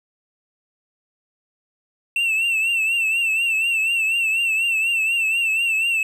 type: tone with vibrato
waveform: triangle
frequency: 2685 Hz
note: E7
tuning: 31 cents sharp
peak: -16 dBFS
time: 2.16-6.03 s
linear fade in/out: 2 ms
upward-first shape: triangle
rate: 4.1 Hz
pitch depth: 78 cents each way
effects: none